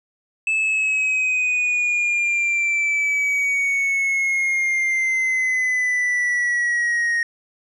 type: exponential sweep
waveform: triangle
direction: down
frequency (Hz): 2622 to 1864.7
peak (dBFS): -16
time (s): 0.47-7.23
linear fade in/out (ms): 2
effects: resampled to 24000 Hz